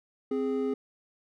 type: tone pair together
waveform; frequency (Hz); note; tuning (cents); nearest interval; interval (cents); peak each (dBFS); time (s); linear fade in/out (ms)
triangle; 261.4 / 415.3; C4 / G#4; -1 / 0; minor sixth; 801; -28 / -27; 0.31-0.74; 5
effects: none